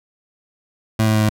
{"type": "tone with pitch steps", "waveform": "25% pulse", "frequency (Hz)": [110, 109.05, 108.11, 107.18], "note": ["A2", "A2", "A2", "A2"], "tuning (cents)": [0, -15, -30, -45], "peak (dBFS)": -10, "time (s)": [0.99, 1.294], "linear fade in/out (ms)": 5, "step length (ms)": 76, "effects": []}